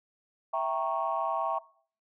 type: chord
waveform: sine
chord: E diminished seventh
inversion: none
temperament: equal with one note detuned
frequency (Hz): 659.3 / 784 / 932.3 / 1101.1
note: E5 / G5 / Bb5 / Db6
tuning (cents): 0 / 0 / 0 / -12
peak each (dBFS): -31 / -33 / -33 / -32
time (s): 0.53-1.59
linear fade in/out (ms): 10
effects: noise-tail reverb RT60 0.5 s tail -21 dB re dry + tanh soft clip ceiling -18 dBFS